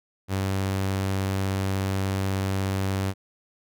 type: tone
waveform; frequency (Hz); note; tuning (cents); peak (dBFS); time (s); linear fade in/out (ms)
sawtooth; 96.5; G2; -27; -20; 0.28-3.14; 50
effects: none